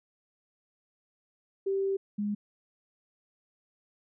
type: tone pair in turn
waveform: sine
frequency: 390 / 206.6 Hz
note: G4 / G#3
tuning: -9 / -9 cents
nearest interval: major seventh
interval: 1100 cents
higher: first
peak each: -26 / -28 dBFS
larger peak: first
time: 1.66-1.97 / 2.18-2.35 s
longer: first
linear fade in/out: 10 ms
effects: none